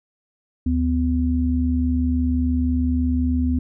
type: tone pair together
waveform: sine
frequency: 75.2 / 251.6 Hz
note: D2 / B3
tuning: +42 / +32 cents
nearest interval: octave + major sixth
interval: 2090 cents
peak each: -20 / -20 dBFS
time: 0.66-3.59 s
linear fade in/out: 5 ms
effects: none